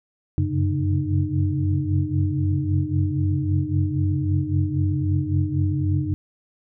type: tone cluster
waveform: sine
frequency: 92.2 / 96 / 135.9 / 140.9 / 305.1 Hz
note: F#2 / G2 / C#3 / C#3 / D#4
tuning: -6 / -36 / -34 / +29 / -34 cents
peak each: -24 / -24 / -27 / -27 / -27 dBFS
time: 0.38-6.14 s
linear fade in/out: 0 ms
effects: none